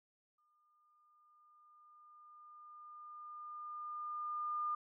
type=tone with exponential growth; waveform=sine; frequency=1209 Hz; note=D6; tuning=50 cents sharp; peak=-34 dBFS; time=0.38-4.75 s; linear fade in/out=5 ms; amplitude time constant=950 ms; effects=none